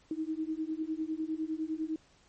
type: beating tone pair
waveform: sine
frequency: 311.1 / 321 Hz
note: D#4 / E4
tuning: 0 / -46 cents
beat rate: 9.9 Hz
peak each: -35 / -35 dBFS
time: 0.11-1.96 s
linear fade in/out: 2 ms
effects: pink hiss -64 dBFS RMS until 2.28 s + MP3 32 kbps